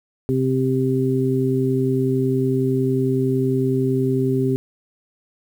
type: harmonic tone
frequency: 130.9 Hz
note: C3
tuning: 1 cent sharp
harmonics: 1 / 2 / 3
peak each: -21 / -21 / -21 dBFS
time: 0.29-4.56 s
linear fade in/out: 0 ms
effects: 8-bit